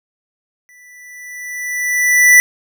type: tone with exponential growth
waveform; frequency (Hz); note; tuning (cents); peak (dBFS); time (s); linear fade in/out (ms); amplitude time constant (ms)
square; 1975.5; B6; 0; -4; 0.69-2.4; 0; 370
effects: none